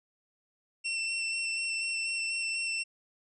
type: tone with vibrato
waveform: sawtooth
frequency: 2699 Hz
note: E7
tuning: 40 cents sharp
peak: -27 dBFS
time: 0.84-2.84 s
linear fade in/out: 20 ms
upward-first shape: square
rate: 4.1 Hz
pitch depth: 11 cents each way
effects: resampled to 22050 Hz